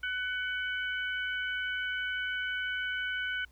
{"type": "harmonic tone", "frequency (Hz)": 749, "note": "F#5", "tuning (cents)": 21, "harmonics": [2, 3, 4], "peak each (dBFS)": [-32, -41, -39], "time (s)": [0.03, 3.45], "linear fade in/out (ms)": 5, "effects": ["added 60 Hz sine -56 dBFS peak until 3.51 s", "pink hiss -67 dBFS RMS until 3.51 s"]}